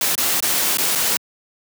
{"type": "noise with dropouts", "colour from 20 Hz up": "white", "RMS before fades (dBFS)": -19, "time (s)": [0.01, 1.17], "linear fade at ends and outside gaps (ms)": 2, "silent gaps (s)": [[0.153, 0.178], [0.403, 0.425], [0.772, 0.783], [0.952, 0.956]], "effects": ["high-pass 150 Hz 12 dB/octave"]}